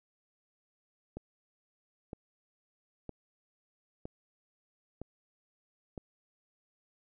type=click train; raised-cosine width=2 ms; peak=-27 dBFS; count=6; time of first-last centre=1.17-5.978 s; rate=1.04 Hz; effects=none